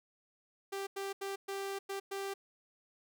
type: tone bursts at uneven times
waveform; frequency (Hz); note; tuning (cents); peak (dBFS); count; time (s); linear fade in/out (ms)
sawtooth; 392.9; G4; +4; -33; 6; 0.72-0.87 / 0.96-1.13 / 1.21-1.36 / 1.48-1.79 / 1.89-2 / 2.11-2.34; 10
effects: none